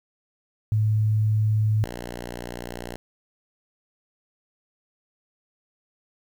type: tone pair in turn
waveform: sine / 5% pulse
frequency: 107.7 / 60.06 Hz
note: A2 / B1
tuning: -37 / -48 cents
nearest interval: minor seventh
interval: 1011 cents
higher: first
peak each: -18 / -22 dBFS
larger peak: first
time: 0.72-1.84 / 1.84-2.96 s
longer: neither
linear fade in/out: 0 ms
effects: 9-bit